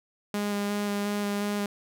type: tone with vibrato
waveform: sawtooth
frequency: 204.5 Hz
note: G#3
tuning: 26 cents flat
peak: -23 dBFS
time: 0.34-1.66 s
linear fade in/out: 2 ms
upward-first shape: square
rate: 2.8 Hz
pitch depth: 10 cents each way
effects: none